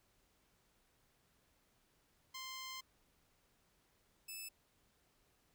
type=tone pair in turn; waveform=10% pulse; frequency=1046.5 / 2617 Hz; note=C6 / E7; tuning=0 / -13 cents; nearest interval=octave + major third; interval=1587 cents; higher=second; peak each=-37 / -37 dBFS; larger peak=neither; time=2.34-2.81 / 4.28-4.49 s; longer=first; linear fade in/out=10 ms; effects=pink hiss -75 dBFS RMS until 5.54 s